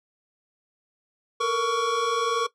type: tone cluster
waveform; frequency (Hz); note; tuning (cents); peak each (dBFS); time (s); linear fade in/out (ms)
square; 450.8 / 471.3 / 1122; A4 / A#4 / C#6; +42 / +19 / +21; -30 / -28 / -25; 1.4-2.47; 10
effects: noise-tail reverb RT60 0.1 s tail -17 dB re dry + low-pass 6000 Hz 12 dB/octave